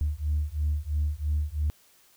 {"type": "beating tone pair", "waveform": "sine", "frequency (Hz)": [73.42, 76.42], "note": ["D2", "D#2"], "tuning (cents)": [0, -31], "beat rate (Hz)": 3, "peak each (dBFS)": -27, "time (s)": [0.01, 1.7], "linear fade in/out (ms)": 0, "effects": ["tanh soft clip ceiling -19 dBFS", "white hiss -60 dBFS RMS until 2.16 s"]}